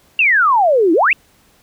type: exponential two-way sweep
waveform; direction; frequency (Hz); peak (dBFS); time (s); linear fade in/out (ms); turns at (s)
sine; down then up; 2807 to 309.9 to 2807; -9; 0.19-1.13; 2; 0.93
effects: pink hiss -53 dBFS RMS until 1.62 s